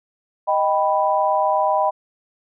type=chord; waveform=sine; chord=Eb augmented; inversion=none; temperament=equal; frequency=622.3 / 784 / 987.8 Hz; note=Eb5 / G5 / B5; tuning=0 / 0 / 0 cents; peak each=-20 dBFS; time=0.47-1.91 s; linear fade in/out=20 ms; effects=none